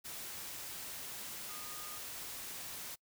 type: tone in noise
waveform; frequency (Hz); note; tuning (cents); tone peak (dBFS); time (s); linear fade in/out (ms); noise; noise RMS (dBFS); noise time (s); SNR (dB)
sine; 1227; D#6; -25; -52; 1.48-1.99; 20; white; -45; 0.04-2.96; -10
effects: noise-tail reverb RT60 0.1 s tail -25 dB re dry